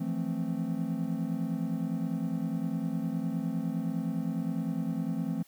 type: chord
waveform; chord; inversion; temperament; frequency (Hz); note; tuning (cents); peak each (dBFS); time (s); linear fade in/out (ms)
triangle; F major seventh; third; equal; 164.81 / 174.61 / 220 / 261.6; E3 / F3 / A3 / C4; 0 / 0 / 0 / 0; -33; 0-5.43; 10
effects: white hiss -62 dBFS RMS until 5.47 s